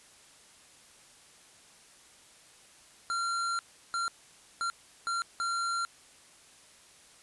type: tone bursts at uneven times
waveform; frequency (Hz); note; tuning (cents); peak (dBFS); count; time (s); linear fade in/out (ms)
square; 1375; F6; -27; -30; 5; 3.1-3.59 / 3.94-4.08 / 4.61-4.7 / 5.07-5.22 / 5.4-5.85; 0
effects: white hiss -57 dBFS RMS until 7.22 s + resampled to 24000 Hz